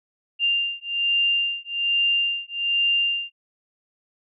sine beating tone pair, 2792 / 2793.2 Hz, F7 / F7, -1 / 0 cents, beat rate 1.2 Hz, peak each -23 / -23 dBFS, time 0.39-3.32 s, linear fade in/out 50 ms, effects none

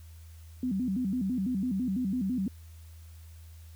sine tone with vibrato, 220 Hz, A3, in tune, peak -27 dBFS, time 0.63-2.48 s, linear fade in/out 2 ms, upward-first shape square, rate 6 Hz, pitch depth 240 cents each way, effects added 81 Hz sine -46 dBFS peak until 3.75 s + white hiss -61 dBFS RMS until 3.75 s

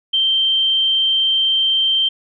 sine tone, 3136 Hz, G7, in tune, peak -13 dBFS, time 0.13-2.09 s, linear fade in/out 10 ms, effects none

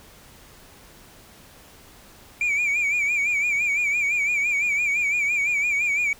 sine tone with vibrato, 2340 Hz, D7, 7 cents flat, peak -17 dBFS, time 2.41-6.13 s, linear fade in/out 2 ms, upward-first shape sine, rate 5.9 Hz, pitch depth 83 cents each way, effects tanh soft clip ceiling -19 dBFS + pink hiss -49 dBFS RMS until 6.19 s

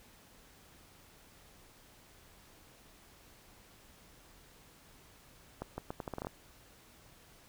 accelerating click train, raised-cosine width 1 ms, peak -24 dBFS, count 10, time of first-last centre 5.62-6.27 s, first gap 160 ms, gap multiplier 0.78, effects pink hiss -60 dBFS RMS until 7.48 s

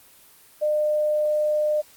sine tone, 604 Hz, D5, 48 cents sharp, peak -19 dBFS, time 0.61-1.82 s, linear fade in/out 20 ms, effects white hiss -52 dBFS RMS until 1.96 s + Opus 24 kbps

